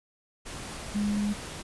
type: tone in noise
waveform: sine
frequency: 206.5 Hz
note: G#3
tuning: 10 cents flat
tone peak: -25 dBFS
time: 0.94-1.34 s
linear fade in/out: 20 ms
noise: pink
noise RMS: -39 dBFS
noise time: 0.45-1.63 s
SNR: +11 dB
effects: resampled to 24000 Hz